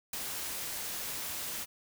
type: noise with ADSR envelope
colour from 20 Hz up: white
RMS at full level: -35 dBFS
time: 0.13-1.66 s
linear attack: 4 ms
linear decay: 24 ms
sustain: -3 dB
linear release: 34 ms
effects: none